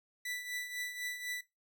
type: tone with tremolo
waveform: sawtooth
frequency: 1975.5 Hz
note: B6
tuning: in tune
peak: -32 dBFS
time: 0.25-1.41 s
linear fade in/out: 5 ms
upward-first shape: triangle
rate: 4 Hz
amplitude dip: 70%
effects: noise-tail reverb RT60 0.2 s tail -17 dB re dry